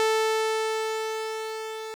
sawtooth tone with level ramp, 440 Hz, A4, in tune, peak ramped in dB -16 to -30 dBFS, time 0-1.94 s, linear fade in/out 0 ms, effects low-pass 8000 Hz 12 dB/octave + 8-bit

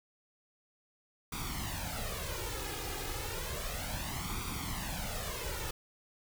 pink noise with flanger, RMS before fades -38 dBFS, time 1.32-5.71 s, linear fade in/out 5 ms, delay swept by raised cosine 0.85 to 2.45 ms, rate 0.32 Hz, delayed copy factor +0.75, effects none

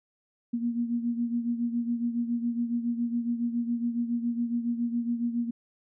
sine beating tone pair, 235.2 / 242.4 Hz, A#3 / B3, +16 / -32 cents, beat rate 7.2 Hz, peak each -27 / -33 dBFS, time 0.53-5.51 s, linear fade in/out 10 ms, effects none

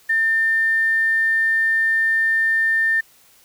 sine tone with quantisation, 1800 Hz, A6, 39 cents sharp, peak -15 dBFS, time 0.09-3.01 s, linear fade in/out 10 ms, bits 7, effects white hiss -53 dBFS RMS until 3.44 s

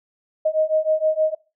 sine beating tone pair, 622.3 / 628.7 Hz, D#5 / D#5, 0 / +18 cents, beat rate 6.4 Hz, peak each -20 dBFS, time 0.45-1.35 s, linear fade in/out 10 ms, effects noise-tail reverb RT60 0.3 s tail -22 dB re dry

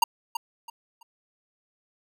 square tone with echo, 932.3 Hz, A#5, in tune, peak -16 dBFS, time 0.02-0.04 s, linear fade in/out 5 ms, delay 330 ms, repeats 3, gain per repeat -11 dB, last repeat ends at 1.03 s, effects none

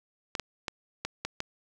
clicks, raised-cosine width 0.2 ms, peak -14 dBFS, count 6, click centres 0.352 / 0.397 / 0.682 / 1.05 / 1.25 / 1.404 s, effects none

